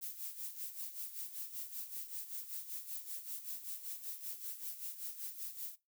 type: noise with tremolo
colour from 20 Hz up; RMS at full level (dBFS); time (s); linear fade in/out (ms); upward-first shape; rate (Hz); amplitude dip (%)
violet; -42; 0.01-5.76; 20; sine; 5.2; 70
effects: noise-tail reverb RT60 0.2 s tail -17 dB re dry